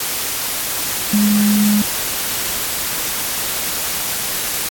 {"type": "tone in noise", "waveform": "sine", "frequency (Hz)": 207.7, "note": "G#3", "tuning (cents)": 0, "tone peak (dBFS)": -11, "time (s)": [1.13, 1.82], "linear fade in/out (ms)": 5, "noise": "white", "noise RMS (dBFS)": -21, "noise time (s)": [0, 4.69], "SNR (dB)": 7, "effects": ["AAC 64 kbps"]}